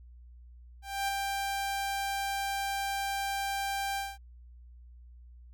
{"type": "tone with ADSR envelope", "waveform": "sawtooth", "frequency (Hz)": 790, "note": "G5", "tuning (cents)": 13, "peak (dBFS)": -24, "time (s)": [0.82, 4.18], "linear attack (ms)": 260, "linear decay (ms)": 14, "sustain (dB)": -3, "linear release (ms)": 210, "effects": ["added 60 Hz sine -49 dBFS peak until 5.53 s"]}